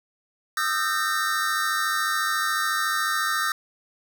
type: tone cluster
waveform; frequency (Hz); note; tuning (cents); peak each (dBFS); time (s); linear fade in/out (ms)
square; 1228 / 1322 / 1555 / 1830; D#6 / E6 / G6 / A#6; -23 / +5 / -14 / -32; -29; 0.57-3.52; 2
effects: none